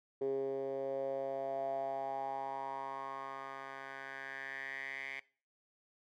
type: tone with band-pass filter sweep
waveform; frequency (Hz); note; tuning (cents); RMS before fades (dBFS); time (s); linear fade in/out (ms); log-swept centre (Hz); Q
10% pulse; 135.5; C#3; -39; -40; 0.21-5.2; 5; 410 to 2200; 5.7
effects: noise-tail reverb RT60 0.4 s tail -20 dB re dry